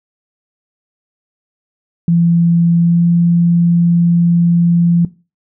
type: tone with pitch glide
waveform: sine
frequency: 169.7 to 171.28 Hz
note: F3 to F3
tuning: -49 to -33 cents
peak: -8 dBFS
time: 2.08-5.05 s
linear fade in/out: 2 ms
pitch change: +16 cents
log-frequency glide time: 2.77-3.05 s
effects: noise-tail reverb RT60 0.3 s tail -18 dB re dry